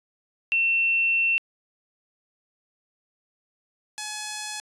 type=tone pair in turn; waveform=sine / 5% pulse; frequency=2700 / 848.3 Hz; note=E7 / G#5; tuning=+41 / +36 cents; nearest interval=octave + minor sixth; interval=2005 cents; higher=first; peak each=-19 / -19 dBFS; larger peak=neither; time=0.52-1.38 / 3.98-4.6 s; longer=first; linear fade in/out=0 ms; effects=resampled to 22050 Hz